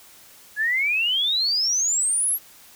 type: exponential sweep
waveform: sine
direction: up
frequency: 1661.2 to 11840 Hz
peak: -19 dBFS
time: 0.56-2.39 s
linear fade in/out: 50 ms
effects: white hiss -49 dBFS RMS until 2.75 s